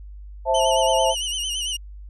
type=chord; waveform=sine; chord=A minor; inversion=first; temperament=just; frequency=528 / 660 / 880 Hz; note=C5 / E5 / A5; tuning=+16 / +2 / 0 cents; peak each=-21 dBFS; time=0.45-1.15 s; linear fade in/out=50 ms
type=tone with vibrato; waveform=sawtooth; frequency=2953 Hz; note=F#7; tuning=4 cents flat; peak=-21 dBFS; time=0.54-1.77 s; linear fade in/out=10 ms; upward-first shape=sine; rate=8.9 Hz; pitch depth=77 cents each way
effects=added 50 Hz sine -36 dBFS peak until 2.09 s + resampled to 24000 Hz